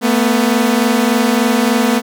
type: tone pair together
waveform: sawtooth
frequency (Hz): 223.5 / 246.9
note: A3 / B3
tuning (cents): +27 / 0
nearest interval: major second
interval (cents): 173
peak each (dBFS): -10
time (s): 0.01-2.02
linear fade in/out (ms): 50
effects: none

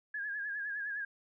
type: tone with vibrato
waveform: sine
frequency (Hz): 1661.2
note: G#6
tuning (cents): 0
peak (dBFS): -35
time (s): 0.14-1.05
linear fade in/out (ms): 5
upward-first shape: sine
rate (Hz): 9.8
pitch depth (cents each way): 65
effects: none

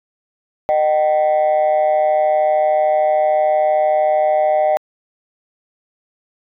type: tone pair together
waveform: sine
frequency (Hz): 612.8 / 766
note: D#5 / G5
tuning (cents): -27 / -40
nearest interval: major third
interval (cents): 387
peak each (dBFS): -12 / -14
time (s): 0.69-4.77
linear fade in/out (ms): 0
effects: tanh soft clip ceiling -9 dBFS

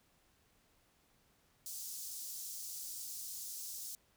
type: high-pass noise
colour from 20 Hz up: pink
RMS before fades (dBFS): -45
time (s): 1.66-3.95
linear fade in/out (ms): 0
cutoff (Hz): 5400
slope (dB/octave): 24
effects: pink hiss -72 dBFS RMS until 4.16 s

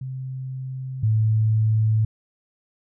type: tone pair in turn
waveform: sine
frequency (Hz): 130.81 / 109.52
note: C3 / A2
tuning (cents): 0 / -8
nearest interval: minor third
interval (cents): 308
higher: first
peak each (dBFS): -28 / -16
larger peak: second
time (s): 0.01-1.03 / 1.03-2.05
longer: neither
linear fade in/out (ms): 5
effects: none

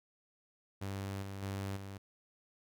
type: tone with level steps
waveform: sawtooth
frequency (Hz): 98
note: G2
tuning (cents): 0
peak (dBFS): -34 / -38 / -33 / -40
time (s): 0.81-1.98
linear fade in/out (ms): 10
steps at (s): 1.22 / 1.42 / 1.76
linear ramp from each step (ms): 10
effects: none

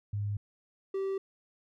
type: tone pair in turn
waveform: sine / triangle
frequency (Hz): 102.7 / 387.7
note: G#2 / G4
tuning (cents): -19 / -19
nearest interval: octave + major seventh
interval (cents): 2300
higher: second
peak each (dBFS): -30 / -28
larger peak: second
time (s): 0.13-0.37 / 0.94-1.18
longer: neither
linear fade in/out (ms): 5
effects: none

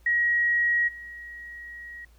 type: tone with level steps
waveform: sine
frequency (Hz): 1900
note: A#6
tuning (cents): +33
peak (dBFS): -20 / -38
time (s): 0.06-2.05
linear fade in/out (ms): 5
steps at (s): 0.87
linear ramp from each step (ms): 20
effects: added 57 Hz sine -53 dBFS peak until 2.18 s + pink hiss -64 dBFS RMS until 2.18 s

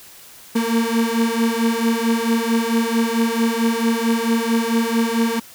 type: beating tone pair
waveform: 35% pulse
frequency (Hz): 227.3 / 231.8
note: A#3 / A#3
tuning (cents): -43 / -10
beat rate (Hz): 4.5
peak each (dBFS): -18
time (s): 0.55-5.4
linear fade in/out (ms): 10
effects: white hiss -43 dBFS RMS until 5.54 s

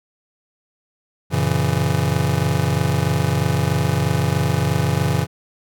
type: chord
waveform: square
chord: F# dominant seventh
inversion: none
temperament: just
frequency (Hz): 92.5 / 115.62 / 138.75 / 166.5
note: F#2 / A#2 / C#3 / E3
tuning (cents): 0 / -14 / +2 / +18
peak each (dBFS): -24 / -24 / -22 / -23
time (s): 1.3-5.27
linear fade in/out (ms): 50
effects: none

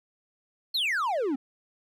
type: exponential sweep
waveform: triangle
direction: down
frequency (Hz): 4443 to 249.4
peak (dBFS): -23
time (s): 0.74-1.36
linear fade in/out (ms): 10
effects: none

